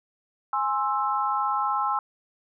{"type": "chord", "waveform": "sine", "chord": "Ab augmented", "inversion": "none", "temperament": "equal with one note detuned", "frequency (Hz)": [830.6, 1054.4, 1318.5], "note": ["Ab5", "C6", "E6"], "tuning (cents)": [0, 13, 0], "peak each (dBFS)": -27, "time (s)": [0.53, 1.99], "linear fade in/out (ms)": 2, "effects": []}